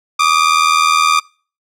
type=ring-modulated tone; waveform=sawtooth; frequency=1200 Hz; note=D6; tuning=37 cents sharp; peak=-3 dBFS; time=0.19-1.2 s; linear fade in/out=10 ms; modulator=39.9 Hz; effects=noise-tail reverb RT60 0.4 s tail -25 dB re dry + low-pass 8000 Hz 12 dB/octave